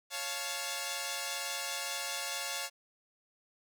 5% pulse chord, Db augmented, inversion none, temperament equal with one note detuned, 554.4 / 698.5 / 871.9 Hz, Db5 / F5 / A5, 0 / 0 / -16 cents, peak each -28 dBFS, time 0.1-2.7 s, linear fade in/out 50 ms, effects none

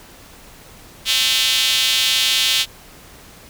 square tone with high-pass filter, 119.8 Hz, A#2, 48 cents sharp, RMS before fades -17 dBFS, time 1.05-2.66 s, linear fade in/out 50 ms, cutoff 3300 Hz, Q 3, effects pink hiss -43 dBFS RMS until 3.49 s

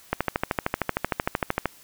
click train, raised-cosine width 0.5 ms, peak -7 dBFS, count 21, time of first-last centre 0.13-1.657 s, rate 13.1 Hz, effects white hiss -52 dBFS RMS until 1.83 s

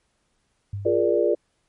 sine tone with exponential decay, 100 Hz, G2, 35 cents sharp, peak -25 dBFS, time 0.73-1.33 s, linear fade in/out 5 ms, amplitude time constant 130 ms
sine chord, Bb dominant seventh, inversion second, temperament equal with one note detuned, 349.2 / 415.3 / 473.5 / 587.3 Hz, F4 / Ab4 / Bb4 / D5, 0 / 0 / +27 / 0 cents, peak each -23 dBFS, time 0.85-1.35 s, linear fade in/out 10 ms
effects pink hiss -70 dBFS RMS until 1.68 s + MP3 48 kbps

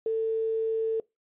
sine tone with quantisation, 446.1 Hz, A4, 24 cents sharp, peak -24 dBFS, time 0.06-1 s, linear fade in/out 2 ms, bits 9, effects noise-tail reverb RT60 0.2 s tail -23 dB re dry + resampled to 8000 Hz

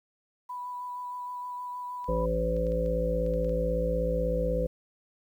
sine tone with vibrato, 987.8 Hz, B5, in tune, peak -34 dBFS, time 0.49-2.26 s, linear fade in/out 10 ms, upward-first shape sine, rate 6.4 Hz, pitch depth 10 cents each way
clicks, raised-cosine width 0.2 ms, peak -37 dBFS, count 9, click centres 2.043 / 2.566 / 2.668 / 2.72 / 2.861 / 3.264 / 3.338 / 3.446 / 3.494 s
harmonic tone, 56.2 Hz, A1, 37 cents sharp, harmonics 1 / 3 / 5 / 7 / 9 / 10, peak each -30 / -33 / -40 / -40 / -28 / -37 dBFS, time 2.08-4.67 s, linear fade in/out 10 ms
effects 10-bit

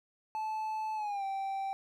triangle tone with pitch glide, 870 to 779.6 Hz, A5 to G5, -20 to -10 cents, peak -31 dBFS, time 0.35-1.73 s, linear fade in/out 0 ms, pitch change -190 cents, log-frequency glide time 0.95-1.24 s, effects none

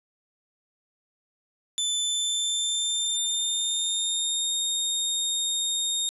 25% pulse tone with pitch glide, 3520 to 3693 Hz, A7 to A#7, 0 to -17 cents, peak -20 dBFS, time 1.78-6.09 s, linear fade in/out 0 ms, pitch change +83 cents, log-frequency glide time 2.02-4.56 s, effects resampled to 32000 Hz + 10-bit

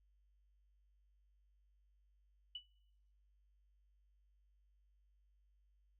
sine tone with exponential decay, 2960 Hz, F#7, in tune, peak -40 dBFS, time 2.55-2.66 s, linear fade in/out 5 ms, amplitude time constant 23 ms, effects noise-tail reverb RT60 1.0 s tail -26 dB re dry + added 50 Hz sine -70 dBFS peak until 5.99 s

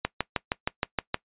click train, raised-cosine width 0.3 ms, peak -8 dBFS, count 8, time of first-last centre 0.05-1.144 s, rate 6.4 Hz, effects noise-tail reverb RT60 0.1 s tail -21 dB re dry + resampled to 8000 Hz

